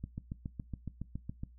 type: click train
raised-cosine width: 5 ms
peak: -26 dBFS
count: 11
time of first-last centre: 0.04-1.435 s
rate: 7.17 Hz
effects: noise-tail reverb RT60 0.2 s tail -20 dB re dry + added 60 Hz sine -54 dBFS peak until 1.58 s